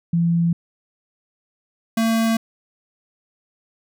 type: tone pair in turn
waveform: sine / square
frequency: 169.2 / 225.9 Hz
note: E3 / A3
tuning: +45 / +46 cents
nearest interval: perfect fourth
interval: 501 cents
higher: second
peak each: -15 / -17 dBFS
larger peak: first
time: 0.13-0.53 / 1.97-2.37 s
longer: neither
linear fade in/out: 5 ms
effects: none